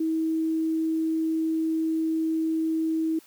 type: tone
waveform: sine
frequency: 321 Hz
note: E4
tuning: 46 cents flat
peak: -22 dBFS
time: 0-3.19 s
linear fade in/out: 5 ms
effects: white hiss -55 dBFS RMS until 3.26 s + high-pass 200 Hz 12 dB/octave